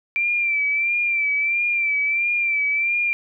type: tone with vibrato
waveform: sine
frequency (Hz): 2349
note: D7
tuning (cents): 0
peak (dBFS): -18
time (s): 0.16-3.13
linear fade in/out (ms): 0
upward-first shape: sine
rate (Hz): 1.5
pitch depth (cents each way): 50
effects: none